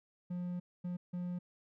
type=tone bursts at uneven times; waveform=triangle; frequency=177.7 Hz; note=F3; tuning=30 cents sharp; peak=-34 dBFS; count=3; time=0.3-0.6 / 0.84-0.97 / 1.13-1.39 s; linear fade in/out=10 ms; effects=none